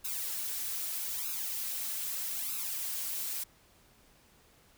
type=noise with flanger; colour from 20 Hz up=blue; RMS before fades=-36 dBFS; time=0.04-3.44 s; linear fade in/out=10 ms; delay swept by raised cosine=0.77 to 4.57 ms; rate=0.8 Hz; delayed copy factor=+0.75; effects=pink hiss -63 dBFS RMS until 4.77 s